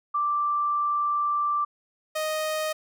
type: tone pair in turn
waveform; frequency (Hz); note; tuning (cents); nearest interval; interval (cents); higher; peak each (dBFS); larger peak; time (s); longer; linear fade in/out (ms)
sine / sawtooth; 1174.7 / 622.3; D6 / D#5; 0 / 0; major seventh; 1100; first; -22; neither; 0.14-1.65 / 2.15-2.73; first; 10
effects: none